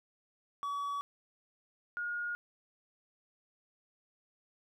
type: tone pair in turn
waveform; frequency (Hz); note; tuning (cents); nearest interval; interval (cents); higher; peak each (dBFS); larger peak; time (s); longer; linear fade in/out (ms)
triangle / sine; 1136 / 1431.3; C#6 / F6; +42 / +42; major third; 400; second; -32 / -34; first; 0.63-1.01 / 1.97-2.35; neither; 0
effects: none